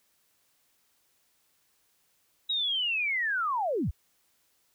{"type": "linear sweep", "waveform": "sine", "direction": "down", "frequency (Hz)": [3859, 35.94], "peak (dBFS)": -26, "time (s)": [2.49, 3.91], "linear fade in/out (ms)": 10, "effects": ["white hiss -70 dBFS RMS until 4.74 s"]}